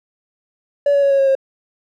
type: tone with pitch steps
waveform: triangle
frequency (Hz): 571 / 564.1 / 557.3 / 550.6 / 544 / 537.4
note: D5 / C#5 / C#5 / C#5 / C#5 / C5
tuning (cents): -49 / +30 / +9 / -12 / -33 / +46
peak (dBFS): -8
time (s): 0.86-1.352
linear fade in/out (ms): 5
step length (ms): 82
effects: tanh soft clip ceiling -7 dBFS